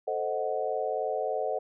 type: chord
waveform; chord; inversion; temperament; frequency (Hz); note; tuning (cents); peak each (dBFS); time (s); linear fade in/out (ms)
sine; A diminished seventh; none; equal; 440 / 523.3 / 622.3 / 740; A4 / C5 / Eb5 / Gb5; 0 / 0 / 0 / 0; -33; 0.07-1.59; 10
effects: none